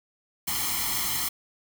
white noise with comb filter, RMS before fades -28 dBFS, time 0.47-1.29 s, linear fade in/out 10 ms, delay 0.95 ms, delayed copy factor +0.85, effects none

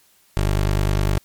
20% pulse tone, 49.92 Hz, G1, 32 cents sharp, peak -12 dBFS, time 0.37-1.18 s, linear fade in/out 0 ms, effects white hiss -57 dBFS RMS until 1.24 s + MP3 96 kbps

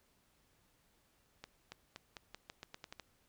accelerating click train, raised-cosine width 0.2 ms, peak -29 dBFS, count 11, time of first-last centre 1.44-2.997 s, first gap 280 ms, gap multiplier 0.86, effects pink hiss -73 dBFS RMS until 3.28 s

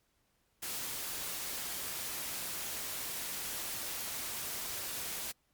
white noise, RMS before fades -39 dBFS, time 0.62-5.32 s, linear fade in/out 10 ms, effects pink hiss -75 dBFS RMS until 5.53 s + MP3 96 kbps

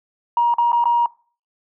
sine tone with dropouts, 948 Hz, A#5, 29 cents sharp, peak -12 dBFS, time 0.37-1.06 s, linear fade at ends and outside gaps 2 ms, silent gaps 0.54-0.583 / 0.719-0.729 / 0.841-0.855 s, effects noise-tail reverb RT60 0.4 s tail -22 dB re dry + tanh soft clip ceiling -8 dBFS

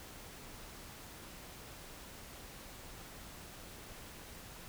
silence, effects pink hiss -51 dBFS RMS until 4.68 s

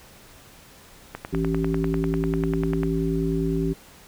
click train, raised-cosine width 0.5 ms, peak -16 dBFS, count 18, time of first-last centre 1.15-2.833 s, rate 10.1 Hz
harmonic tone, 55 Hz, A1, in tune, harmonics 1 / 3 / 5 / 7, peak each -29 / -25 / -27 / -27 dBFS, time 1.32-3.74 s, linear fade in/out 20 ms
effects pink hiss -49 dBFS RMS until 4.07 s

